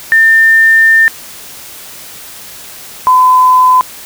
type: tone pair in turn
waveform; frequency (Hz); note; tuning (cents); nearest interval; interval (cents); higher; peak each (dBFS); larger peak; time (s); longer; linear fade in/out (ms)
sine; 1800 / 1013.7; A6 / B5; +39 / +45; minor seventh; 994; first; -3; neither; 0.12-1.08 / 3.07-3.81; first; 0
effects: white hiss -30 dBFS RMS until 4.05 s